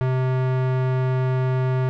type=tone with low-pass filter; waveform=square; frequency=129.2 Hz; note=C3; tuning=21 cents flat; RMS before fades=-21 dBFS; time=0.01-1.89 s; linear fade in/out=0 ms; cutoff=1800 Hz; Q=0.68; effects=none